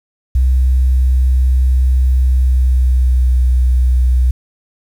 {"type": "tone with pitch glide", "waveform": "sine", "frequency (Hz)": [64.3, 62.61], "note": ["C2", "B1"], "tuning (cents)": [-30, 24], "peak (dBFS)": -7, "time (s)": [0.35, 4.31], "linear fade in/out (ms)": 5, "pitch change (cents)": -46, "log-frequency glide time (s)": [2.16, 3.34], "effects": ["tanh soft clip ceiling -5 dBFS", "7-bit"]}